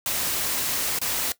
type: noise with dropouts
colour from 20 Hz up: white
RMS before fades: -26 dBFS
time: 0.06-1.32 s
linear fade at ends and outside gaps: 1 ms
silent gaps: 0.988-1.015 s
effects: noise-tail reverb RT60 0.1 s tail -17 dB re dry